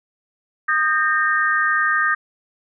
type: tone cluster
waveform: sine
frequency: 1234 / 1583 / 1835 Hz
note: D#6 / G6 / A#6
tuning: -15 / +17 / -28 cents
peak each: -20 dBFS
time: 0.68-2.15 s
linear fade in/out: 10 ms
effects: none